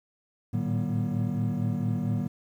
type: tone cluster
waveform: triangle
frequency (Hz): 109.7 / 114.1 / 151.7 / 190.9 / 239.4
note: A2 / A#2 / D#3 / G3 / A#3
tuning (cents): -5 / -37 / -44 / -46 / +46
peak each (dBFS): -30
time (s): 0.53-2.28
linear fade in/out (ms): 10
effects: 10-bit